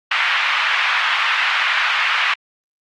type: band-pass noise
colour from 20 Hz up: white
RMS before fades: -18 dBFS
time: 0.11-2.34 s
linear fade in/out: 5 ms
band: 1000 to 2800 Hz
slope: 24 dB/octave
effects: Opus 48 kbps